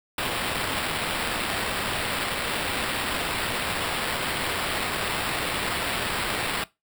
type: noise with sample-and-hold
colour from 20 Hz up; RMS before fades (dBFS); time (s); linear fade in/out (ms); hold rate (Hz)
white; -28; 0.18-6.64; 2; 6300
effects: noise-tail reverb RT60 0.2 s tail -19 dB re dry